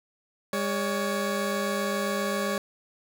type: tone pair together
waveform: 20% pulse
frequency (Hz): 202.7 / 560.6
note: G#3 / C#5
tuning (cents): -42 / +19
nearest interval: octave + tritone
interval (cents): 1761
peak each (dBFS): -24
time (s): 0.53-2.58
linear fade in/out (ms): 2
effects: none